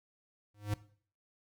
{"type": "tone with exponential growth", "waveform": "square", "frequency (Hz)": 103.83, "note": "G#2", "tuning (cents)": 0, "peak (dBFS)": -29, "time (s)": [0.54, 0.74], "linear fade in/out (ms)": 5, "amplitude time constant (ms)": 42, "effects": ["noise-tail reverb RT60 0.5 s tail -18 dB re dry"]}